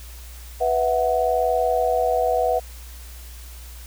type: chord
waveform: sine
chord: B suspended fourth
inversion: none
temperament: equal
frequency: 493.9 / 659.3 / 740 Hz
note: B4 / E5 / F#5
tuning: 0 / 0 / 0 cents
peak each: -22 dBFS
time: 0.6-2.6 s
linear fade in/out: 20 ms
effects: added 60 Hz sine -37 dBFS peak until 3.86 s + white hiss -45 dBFS RMS until 3.86 s